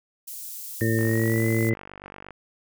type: high-pass noise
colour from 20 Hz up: white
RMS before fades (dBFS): -37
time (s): 0.27-1.7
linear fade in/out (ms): 10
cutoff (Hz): 7500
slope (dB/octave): 12
type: harmonic tone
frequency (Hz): 112.6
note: A2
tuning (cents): +40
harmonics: 1 / 2 / 3 / 4 / 5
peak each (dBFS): -23 / -27 / -26 / -30 / -36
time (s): 0.81-1.74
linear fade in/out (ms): 5
type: tone with pitch glide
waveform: sine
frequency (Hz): 1826 to 2026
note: A#6 to B6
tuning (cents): -36 to +44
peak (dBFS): -30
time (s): 0.81-1.74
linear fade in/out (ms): 0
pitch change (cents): +180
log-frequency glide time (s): 1.02-1.49
type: click train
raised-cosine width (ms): 0.5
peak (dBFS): -25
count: 65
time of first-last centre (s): 0.99-2.307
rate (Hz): 48.6
effects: none